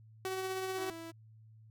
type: tone with tremolo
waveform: sawtooth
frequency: 377.7 Hz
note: F#4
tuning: 36 cents sharp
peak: -30 dBFS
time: 0.25-0.9 s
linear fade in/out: 0 ms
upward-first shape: triangle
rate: 16 Hz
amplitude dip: 35%
type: tone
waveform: sawtooth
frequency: 329.6 Hz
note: E4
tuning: in tune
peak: -40 dBFS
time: 0.77-1.12 s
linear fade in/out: 20 ms
effects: added 110 Hz sine -55 dBFS peak until 1.7 s